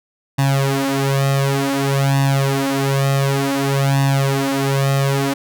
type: tone with flanger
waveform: sawtooth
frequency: 137.5 Hz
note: C#3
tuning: 14 cents flat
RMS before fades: -17 dBFS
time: 0.38-5.34 s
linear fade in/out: 10 ms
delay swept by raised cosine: 1.1 to 5.7 ms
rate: 0.55 Hz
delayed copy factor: +0.95
effects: none